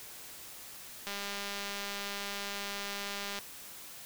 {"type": "click train", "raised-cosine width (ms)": 0.2, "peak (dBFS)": -21, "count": 467, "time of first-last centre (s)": [1.07, 3.388], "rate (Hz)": 201, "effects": ["white hiss -48 dBFS RMS until 4.05 s"]}